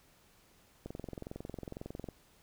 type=click train; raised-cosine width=2 ms; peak=-28 dBFS; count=28; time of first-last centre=0.86-2.087 s; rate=22 Hz; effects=pink hiss -65 dBFS RMS until 2.42 s